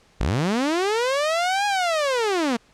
sawtooth linear two-way sweep, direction up then down, 38.65 to 830.6 to 220.4 Hz, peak -16 dBFS, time 0.2-2.57 s, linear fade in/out 10 ms, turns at 1.66 s, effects pink hiss -57 dBFS RMS until 2.73 s + low-pass 7000 Hz 12 dB/octave

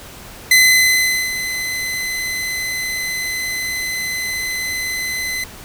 sawtooth tone with ADSR envelope, 2032 Hz, B6, 49 cents sharp, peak -4 dBFS, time 0.51-5.44 s, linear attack 4 ms, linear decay 790 ms, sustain -13 dB, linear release 3 ms, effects pink hiss -37 dBFS RMS until 5.64 s

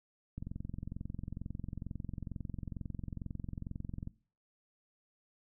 click train, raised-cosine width 5 ms, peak -28 dBFS, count 83, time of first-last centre 0.38-4.074 s, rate 22.2 Hz, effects noise-tail reverb RT60 0.4 s tail -20 dB re dry

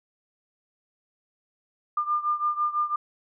sine beating tone pair, 1200 / 1206 Hz, D6 / D6, +37 / +46 cents, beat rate 6 Hz, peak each -25 / -28 dBFS, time 1.97-2.96 s, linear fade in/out 5 ms, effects none

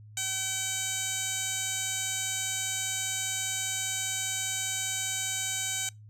15% pulse tone with band-pass filter, 765 Hz, G5, 42 cents flat, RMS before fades -32 dBFS, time 0.17-5.89 s, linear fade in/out 2 ms, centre 6600 Hz, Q 1.9, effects noise-tail reverb RT60 0.2 s tail -24 dB re dry + added 106 Hz sine -47 dBFS peak until 6.09 s

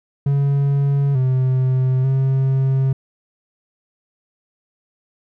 triangle tone with pitch steps, 140.3 / 129.5 / 133.7 Hz, C#3 / C3 / C3, +21 / -17 / +38 cents, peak -12 dBFS, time 0.26-2.93 s, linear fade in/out 5 ms, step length 890 ms, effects none

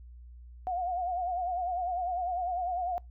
sine tone with vibrato, 718 Hz, F5, 48 cents sharp, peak -29 dBFS, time 0.67-2.98 s, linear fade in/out 0 ms, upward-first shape sine, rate 10 Hz, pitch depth 74 cents each way, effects noise-tail reverb RT60 0.2 s tail -25 dB re dry + added 60 Hz sine -46 dBFS peak until 3.1 s

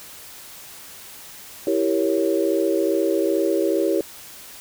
sine chord, E diminished seventh, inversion none, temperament equal, 329.6 / 392 / 466.2 / 554.4 Hz, E4 / G4 / Bb4 / Db5, 0 / 0 / 0 / 0 cents, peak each -22 / -22 / -26 / -24 dBFS, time 1.67-4.01 s, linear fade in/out 2 ms, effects white hiss -41 dBFS RMS until 4.6 s

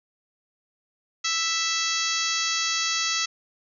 harmonic tone with a mistuned harmonic, 659.3 Hz, E5, in tune, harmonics 2 / 3 / 4 / 5 / 6 / 7 / 8 / 9 / 10, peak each -32 / -32 / -32 / -32 / -32 / -32 / -32 / -32 / -32 dBFS, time 1.24-3.26 s, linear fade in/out 10 ms, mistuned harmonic 7, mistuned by -29 cents, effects none

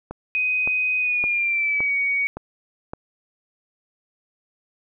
click train, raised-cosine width 1 ms, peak -17 dBFS, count 6, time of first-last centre 0.11-2.935 s, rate 1.77 Hz
sine tone with pitch glide, 2505 to 2245 Hz, D#7 to C#7, +11 to +21 cents, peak -19 dBFS, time 0.35-2.27 s, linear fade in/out 0 ms, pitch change -190 cents, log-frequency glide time 0.99-1.95 s
effects none

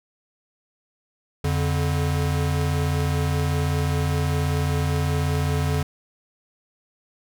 square tone pair together, 85.6 / 144.37 Hz, F2 / D3, -34 / -29 cents, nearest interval major sixth, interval 905 cents, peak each -24 dBFS, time 1.44-5.83 s, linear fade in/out 5 ms, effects none

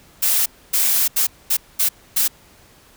blue noise bursts at uneven times, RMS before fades -17 dBFS, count 6, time 0.22-0.46 / 0.73-1.08 / 1.16-1.27 / 1.5-1.57 / 1.79-1.89 / 2.16-2.28 s, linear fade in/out 10 ms, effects pink hiss -50 dBFS RMS until 2.96 s

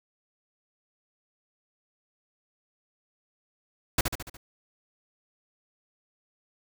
pink noise with echo, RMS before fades -22 dBFS, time 3.98-4.01 s, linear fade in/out 5 ms, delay 72 ms, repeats 5, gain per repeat -5 dB, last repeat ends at 4.37 s, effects none

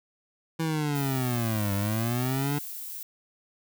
25% pulse linear two-way sweep, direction down then up, 164.3 to 98 to 147.1 Hz, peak -22 dBFS, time 0.59-2.59 s, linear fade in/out 10 ms, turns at 1.74 s
violet noise, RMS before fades -38 dBFS, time 0.95-3.03 s, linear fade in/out 2 ms
effects none

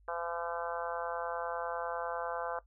harmonic tone, 170 Hz, F3, 46 cents flat, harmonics 3 / 4 / 5 / 6 / 7 / 8 / 9, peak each -40 / -41 / -42 / -43 / -43 / -44 / -45 dBFS, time 0.08-2.59 s, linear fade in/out 2 ms, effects noise-tail reverb RT60 0.1 s tail -17 dB re dry + added 50 Hz sine -60 dBFS peak until 2.66 s

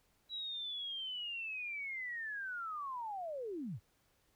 sine linear sweep, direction down, 3921 to 79 Hz, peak -39 dBFS, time 0.29-3.8 s, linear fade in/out 50 ms, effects pink hiss -74 dBFS RMS until 4.35 s

